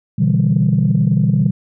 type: chord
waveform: sine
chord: E minor seventh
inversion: second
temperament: equal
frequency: 123.47 / 146.83 / 164.81 / 196 Hz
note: B2 / D3 / E3 / G3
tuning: 0 / 0 / 0 / 0 cents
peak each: -16 dBFS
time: 0.18-1.51 s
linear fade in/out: 10 ms
effects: tanh soft clip ceiling -4 dBFS